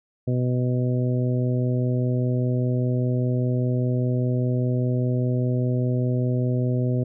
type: harmonic tone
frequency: 125 Hz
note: B2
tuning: 21 cents sharp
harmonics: 1 / 2 / 3 / 4 / 5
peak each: -21 / -27 / -31 / -33 / -35 dBFS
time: 0.27-7.04 s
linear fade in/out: 10 ms
effects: none